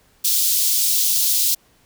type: high-pass noise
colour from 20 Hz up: white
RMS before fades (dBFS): -18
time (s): 0.24-1.55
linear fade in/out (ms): 10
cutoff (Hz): 3600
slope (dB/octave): 24
effects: pink hiss -57 dBFS RMS until 1.85 s